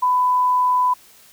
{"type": "tone", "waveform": "sine", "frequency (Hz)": 999, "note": "B5", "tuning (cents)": 20, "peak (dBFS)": -14, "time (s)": [0.02, 0.94], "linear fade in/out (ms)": 10, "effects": ["white hiss -49 dBFS RMS until 1.32 s"]}